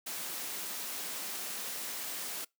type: high-pass noise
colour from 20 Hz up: white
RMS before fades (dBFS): -39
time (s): 0.06-2.45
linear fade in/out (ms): 10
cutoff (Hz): 170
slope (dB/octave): 24
effects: noise-tail reverb RT60 0.2 s tail -25 dB re dry